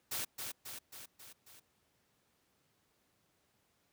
white noise with echo, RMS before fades -38 dBFS, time 0.11-0.25 s, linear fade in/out 10 ms, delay 270 ms, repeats 5, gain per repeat -4 dB, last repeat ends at 1.6 s, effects pink hiss -75 dBFS RMS until 3.92 s + high-pass 80 Hz 12 dB/octave

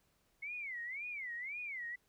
sine tone with vibrato, 2149 Hz, C7, 46 cents sharp, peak -40 dBFS, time 0.42-1.96 s, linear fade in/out 10 ms, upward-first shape sine, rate 1.9 Hz, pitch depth 240 cents each way, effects pink hiss -75 dBFS RMS until 2.08 s

